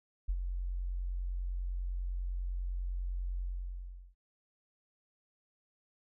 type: tone with ADSR envelope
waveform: sine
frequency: 45 Hz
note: F#1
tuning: 47 cents flat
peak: -27 dBFS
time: 0.28-4.15 s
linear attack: 16 ms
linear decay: 57 ms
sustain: -6 dB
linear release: 740 ms
effects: none